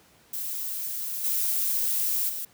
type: noise with level steps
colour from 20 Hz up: violet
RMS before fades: -32 / -26 / -33 dBFS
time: 0.33-2.45 s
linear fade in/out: 5 ms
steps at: 1.23 / 2.28 s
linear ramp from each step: 20 ms
effects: pink hiss -58 dBFS RMS until 2.53 s + high-pass 80 Hz 12 dB/octave